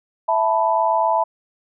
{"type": "chord", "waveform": "sine", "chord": "E suspended fourth", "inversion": "none", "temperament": "equal", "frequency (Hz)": [659.3, 880, 987.8], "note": ["E5", "A5", "B5"], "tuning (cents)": [0, 0, 0], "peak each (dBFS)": [-20, -19, -20], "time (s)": [0.28, 1.24], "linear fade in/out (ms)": 10, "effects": []}